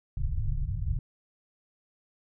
pink low-pass noise, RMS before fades -29 dBFS, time 0.17-0.99 s, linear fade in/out 2 ms, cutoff 150 Hz, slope 96 dB/octave, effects none

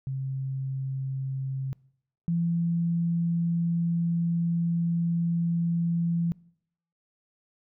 sine tone pair in turn, 133.8 / 169.32 Hz, C3 / E3, +39 / +47 cents, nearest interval major third, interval 408 cents, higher second, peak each -28 / -23 dBFS, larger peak second, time 0.07-1.73 / 2.28-6.32 s, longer second, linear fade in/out 0 ms, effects noise-tail reverb RT60 0.7 s tail -24 dB re dry

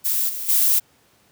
violet noise with level steps, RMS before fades -21 / -29 / -17 dBFS, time 0.04-0.8 s, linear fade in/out 20 ms, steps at 0.28 / 0.48 s, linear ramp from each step 20 ms, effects pink hiss -58 dBFS RMS until 1.31 s + high-pass 100 Hz 12 dB/octave

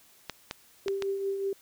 clicks, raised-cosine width 0.2 ms, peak -16 dBFS, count 4, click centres 0.297 / 0.511 / 0.882 / 1.023 s
sine tone with tremolo, 392.7 Hz, G4, 3 cents sharp, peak -26 dBFS, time 0.86-1.53 s, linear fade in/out 2 ms, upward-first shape triangle, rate 5.3 Hz, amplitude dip 50%
effects white hiss -59 dBFS RMS until 1.61 s

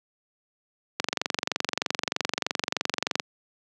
click train, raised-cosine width 0.2 ms, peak -6 dBFS, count 52, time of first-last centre 1-3.198 s, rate 23.2 Hz, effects high-pass 200 Hz 12 dB/octave

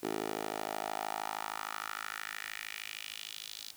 10% pulse tone with high-pass filter sweep, 53.1 Hz, G#1, 39 cents sharp, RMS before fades -40 dBFS, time 0.03-3.72 s, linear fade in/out 5 ms, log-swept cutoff 380 to 4200 Hz, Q 2.5, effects white hiss -56 dBFS RMS until 3.76 s

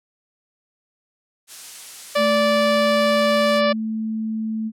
blue noise, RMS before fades -33 dBFS, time 1.47-3.62 s, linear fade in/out 50 ms
harmonic tone, 583 Hz, D5, 13 cents flat, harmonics 1 / 2 / 3 / 4 / 5 / 6 / 7 / 8 / 9, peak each -17 / -23 / -27 / -29 / -31 / -33 / -34 / -35 / -36 dBFS, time 2.15-3.73 s, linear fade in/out 10 ms
sine tone, 220 Hz, A3, in tune, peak -22 dBFS, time 2.16-4.72 s, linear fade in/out 50 ms
effects low-pass 9000 Hz 12 dB/octave

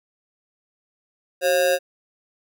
square tone with amplitude modulation, 540 Hz, C#5, 45 cents flat, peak -14 dBFS, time 1.41-1.79 s, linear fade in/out 50 ms, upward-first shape sine, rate 163 Hz, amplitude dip 75%, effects none

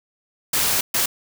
white noise bursts at uneven times, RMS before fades -20 dBFS, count 2, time 0.53-0.81 / 0.94-1.06 s, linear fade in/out 5 ms, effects none

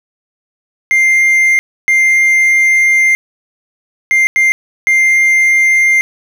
triangle tone bursts at uneven times, 2101 Hz, C7, 7 cents sharp, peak -5 dBFS, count 5, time 0.91-1.59 / 1.88-3.15 / 4.11-4.27 / 4.36-4.52 / 4.87-6.01 s, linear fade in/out 0 ms, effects none

